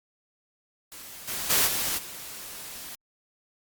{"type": "noise with level steps", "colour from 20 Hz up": "white", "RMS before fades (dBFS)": [-43, -32, -22, -28, -40], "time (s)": [0.92, 2.95], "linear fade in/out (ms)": 0, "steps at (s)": [1.27, 1.49, 1.66, 1.97], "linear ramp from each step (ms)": 20, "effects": ["Opus 48 kbps"]}